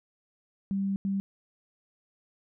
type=tone bursts at uneven times; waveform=sine; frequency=196 Hz; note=G3; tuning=in tune; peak=-26 dBFS; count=2; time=0.71-0.96 / 1.05-1.2 s; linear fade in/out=0 ms; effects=none